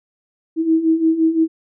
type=beating tone pair; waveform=sine; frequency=319.2 / 325 Hz; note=D#4 / E4; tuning=+44 / -24 cents; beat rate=5.8 Hz; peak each=-19 / -14 dBFS; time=0.56-1.48 s; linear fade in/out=50 ms; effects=none